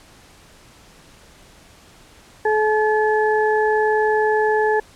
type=harmonic tone; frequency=429.7 Hz; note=A4; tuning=41 cents flat; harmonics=1 / 2 / 4; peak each=-17 / -20 / -23 dBFS; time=2.45-4.8 s; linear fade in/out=5 ms; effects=pink hiss -48 dBFS RMS until 4.95 s + low-pass 10000 Hz 12 dB/octave